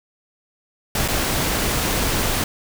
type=noise with dropouts; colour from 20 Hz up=pink; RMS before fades=-21 dBFS; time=0.95-2.44 s; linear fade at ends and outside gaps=2 ms; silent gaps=1.079-1.084 s; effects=none